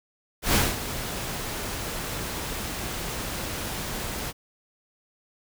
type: noise with ADSR envelope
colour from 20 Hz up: pink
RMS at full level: -20 dBFS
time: 0.42-4.33 s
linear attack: 120 ms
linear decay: 210 ms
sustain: -12 dB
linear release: 42 ms
effects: none